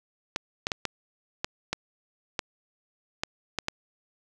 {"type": "clicks", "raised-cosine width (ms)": 0.2, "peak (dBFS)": -10, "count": 10, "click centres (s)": [0.361, 0.669, 0.718, 0.853, 1.445, 1.73, 2.392, 3.235, 3.587, 3.684], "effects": []}